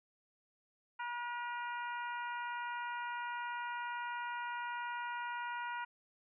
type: harmonic tone with a mistuned harmonic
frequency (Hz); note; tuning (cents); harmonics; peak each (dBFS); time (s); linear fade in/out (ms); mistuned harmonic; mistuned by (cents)
480.7; B4; -47; 2 / 3 / 4 / 5 / 6; -40 / -43 / -49 / -52 / -54; 0.99-5.85; 10; 6; -40
effects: none